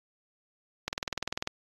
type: click train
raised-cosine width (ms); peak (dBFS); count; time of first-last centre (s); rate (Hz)
0.2; -13; 13; 0.88-1.474; 20.2
effects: AAC 32 kbps